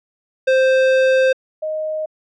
square / sine tone pair in turn, 523.3 / 622.3 Hz, C5 / D#5, 0 / 0 cents, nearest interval minor third, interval 300 cents, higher second, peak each -12 / -20 dBFS, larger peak first, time 0.47-1.33 / 1.62-2.06 s, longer first, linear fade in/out 10 ms, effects low-pass 3000 Hz 12 dB/octave

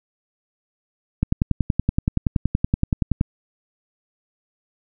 click train, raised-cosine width 5 ms, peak -5 dBFS, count 22, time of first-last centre 1.23-3.211 s, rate 10.6 Hz, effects none

